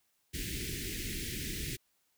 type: band-stop noise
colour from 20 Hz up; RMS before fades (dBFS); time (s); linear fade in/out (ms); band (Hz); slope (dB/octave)
pink; -38; 0.33-1.77; 20; 410 to 1800; 48
effects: white hiss -75 dBFS RMS until 2.17 s